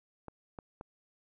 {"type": "clicks", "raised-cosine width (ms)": 1, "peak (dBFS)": -29, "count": 3, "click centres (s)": [0.283, 0.588, 0.811], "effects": []}